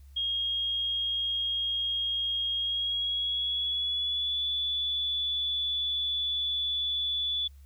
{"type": "tone with pitch glide", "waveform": "sine", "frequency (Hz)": [3259, 3453], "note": ["G#7", "A7"], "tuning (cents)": [-33, -33], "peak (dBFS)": -27, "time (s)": [0.16, 7.48], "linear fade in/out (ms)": 10, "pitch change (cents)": 100, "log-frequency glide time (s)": [2.57, 4.43], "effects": ["added 69 Hz sine -48 dBFS peak until 7.65 s", "white hiss -68 dBFS RMS until 7.65 s"]}